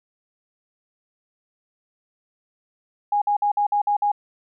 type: tone bursts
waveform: sine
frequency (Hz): 823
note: G#5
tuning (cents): -16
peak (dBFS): -17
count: 7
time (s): 3.12-4.118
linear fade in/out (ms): 5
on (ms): 98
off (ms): 52
effects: none